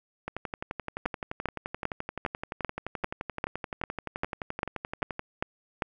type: two click trains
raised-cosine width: 0.5 ms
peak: -12 / -18 dBFS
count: 13 / 58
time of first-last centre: 1.06-5.822 / 0.28-5.194 s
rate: 2.52 / 11.6 Hz
effects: none